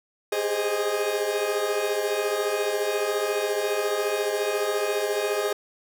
40% pulse chord, Ab major seventh, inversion third, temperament equal with one note detuned, 400.9 / 415.3 / 523.3 / 622.3 Hz, G4 / Ab4 / C5 / Eb5, +39 / 0 / 0 / 0 cents, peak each -30 / -26 / -31 / -29 dBFS, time 0.32-5.53 s, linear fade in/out 5 ms, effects none

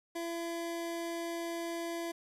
25% pulse tone, 337.3 Hz, E4, 40 cents sharp, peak -32 dBFS, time 0.15-2.12 s, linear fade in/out 10 ms, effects resampled to 32000 Hz + 10-bit

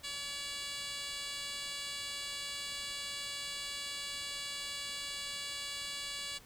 10% pulse tone with band-pass filter, 569 Hz, C#5, 45 cents sharp, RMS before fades -41 dBFS, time 0.03-6.39 s, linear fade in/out 20 ms, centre 5200 Hz, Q 2, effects pink hiss -58 dBFS RMS until 6.45 s

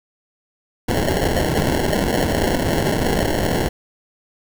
violet noise with sample-and-hold, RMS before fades -19 dBFS, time 0.88-3.69 s, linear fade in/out 10 ms, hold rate 1225 Hz, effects none

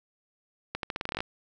accelerating click train, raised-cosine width 0.3 ms, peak -15 dBFS, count 12, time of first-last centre 0.75-1.205 s, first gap 82 ms, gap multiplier 0.85, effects none

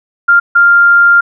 sine tone bursts at uneven times, 1396.9 Hz, F6, in tune, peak -3 dBFS, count 2, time 0.28-0.4 / 0.55-1.21 s, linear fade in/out 10 ms, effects none

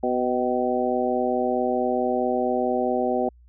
harmonic tone with a mistuned harmonic, 124.6 Hz, B2, 16 cents sharp, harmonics 2 / 3 / 4 / 5 / 6, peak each -27 / -27 / -27 / -27 / -27 dBFS, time 0.03-3.29 s, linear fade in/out 5 ms, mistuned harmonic 6, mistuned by +39 cents, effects added 60 Hz sine -49 dBFS peak until 3.48 s

